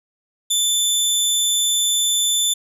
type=tone with amplitude modulation; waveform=20% pulse; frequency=3520 Hz; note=A7; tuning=in tune; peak=-9 dBFS; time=0.5-2.54 s; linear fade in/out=10 ms; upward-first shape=sine; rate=197 Hz; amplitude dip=30%; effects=none